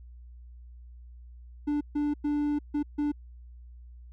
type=tone bursts at uneven times; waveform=triangle; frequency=293.7 Hz; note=D4; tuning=in tune; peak=-23 dBFS; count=5; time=1.67-1.81 / 1.95-2.14 / 2.24-2.59 / 2.74-2.83 / 2.98-3.12 s; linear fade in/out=10 ms; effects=added 60 Hz sine -45 dBFS peak until 4.12 s